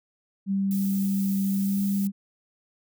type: tone with pitch glide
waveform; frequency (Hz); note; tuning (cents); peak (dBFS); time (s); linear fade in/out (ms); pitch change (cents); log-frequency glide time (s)
sine; 195.6 to 197.99; G3 to G3; -4 to +18; -22; 0.46-2.12; 50; +22; 1.55-1.78
type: noise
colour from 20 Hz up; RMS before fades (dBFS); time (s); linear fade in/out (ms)
violet; -38; 0.71-2.07; 0
effects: none